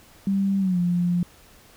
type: tone with pitch glide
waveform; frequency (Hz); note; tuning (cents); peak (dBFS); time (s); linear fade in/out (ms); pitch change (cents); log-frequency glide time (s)
sine; 196 to 175.63; G3 to F3; 0 to +10; -19; 0.27-1.23; 2; -190; 0.59-0.79
effects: pink hiss -52 dBFS RMS until 1.76 s